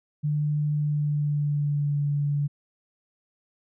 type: tone with pitch glide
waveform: sine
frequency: 148.9 to 144.49 Hz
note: D3 to D3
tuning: +24 to -28 cents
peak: -22 dBFS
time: 0.23-2.48 s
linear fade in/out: 20 ms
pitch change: -52 cents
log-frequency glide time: 0.74-2.02 s
effects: none